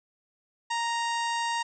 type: harmonic tone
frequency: 932.3 Hz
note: A#5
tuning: in tune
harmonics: 1 / 2 / 3 / 4 / 5 / 6 / 7 / 8 / 9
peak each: -28 / -34 / -38 / -40 / -42 / -44 / -45 / -46 / -47 dBFS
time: 0.7-1.63 s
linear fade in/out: 10 ms
effects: none